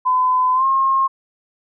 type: tone with pitch glide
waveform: sine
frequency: 1014 to 1072.4 Hz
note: B5 to C6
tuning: +45 to +42 cents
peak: -13 dBFS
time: 0.05-1.08 s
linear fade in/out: 20 ms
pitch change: +97 cents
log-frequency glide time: 0.54-0.65 s
effects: none